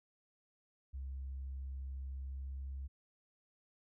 sine tone with pitch glide, 67 to 67.62 Hz, C2 to C#2, +42 to -42 cents, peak -39 dBFS, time 0.93-2.88 s, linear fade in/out 20 ms, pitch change +16 cents, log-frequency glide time 2.19-2.68 s, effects tanh soft clip ceiling -37 dBFS

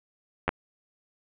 clicks, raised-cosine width 0.5 ms, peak -9 dBFS, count 2, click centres 0.48 / 0.491 s, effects resampled to 8000 Hz + 7-bit

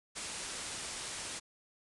white low-pass noise, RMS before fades -42 dBFS, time 0.15-1.4 s, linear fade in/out 20 ms, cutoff 10000 Hz, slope 96 dB/octave, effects none

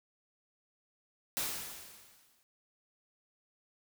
white noise with exponential decay, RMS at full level -33 dBFS, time 1.37-2.43 s, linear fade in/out 0 ms, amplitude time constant 230 ms, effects none

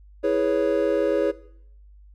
triangle chord, C# minor seventh, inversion first, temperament equal with one note detuned, 327.5 / 415.3 / 493.9 / 554.4 Hz, E4 / G#4 / B4 / C#5, -11 / 0 / 0 / 0 cents, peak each -24 / -22 / -24 / -21 dBFS, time 0.23-1.32 s, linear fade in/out 20 ms, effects noise-tail reverb RT60 0.7 s tail -19 dB re dry + added 50 Hz sine -46 dBFS peak until 2.14 s

